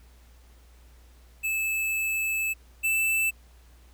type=tone pair in turn; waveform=square; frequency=2616 / 2646 Hz; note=E7 / E7; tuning=-14 / +6 cents; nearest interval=unison; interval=20 cents; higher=second; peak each=-26 / -23 dBFS; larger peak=second; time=1.43-2.54 / 2.83-3.31 s; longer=first; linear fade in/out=20 ms; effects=added 60 Hz sine -51 dBFS peak until 3.93 s + pink hiss -61 dBFS RMS until 3.93 s